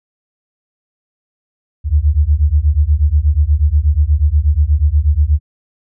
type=beating tone pair; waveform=sine; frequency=70.5 / 78.8 Hz; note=C#2 / D#2; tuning=+30 / +23 cents; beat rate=8.3 Hz; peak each=-12 dBFS; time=1.84-5.4 s; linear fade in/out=50 ms; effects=none